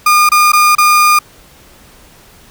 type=tone with dropouts; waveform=35% pulse; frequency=1214 Hz; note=D#6; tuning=43 cents flat; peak=-4 dBFS; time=0.06-1.19 s; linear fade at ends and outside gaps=5 ms; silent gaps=0.291-0.317 / 0.52-0.532 / 0.752-0.782 s; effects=pink hiss -42 dBFS RMS until 2.5 s